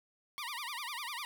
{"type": "tone with vibrato", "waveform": "15% pulse", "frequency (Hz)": 1059, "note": "C6", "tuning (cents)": 21, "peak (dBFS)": -32, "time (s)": [0.38, 1.25], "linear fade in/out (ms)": 0, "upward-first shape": "sine", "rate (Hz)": 10, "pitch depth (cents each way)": 240, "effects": []}